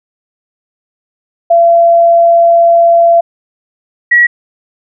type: tone pair in turn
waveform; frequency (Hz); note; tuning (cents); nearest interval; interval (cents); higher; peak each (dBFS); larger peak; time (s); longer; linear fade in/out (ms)
sine; 679 / 1920.5; F5 / B6; -49 / -49; octave + tritone; 1800; second; -3; neither; 1.5-3.21 / 4.11-4.27; first; 10
effects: none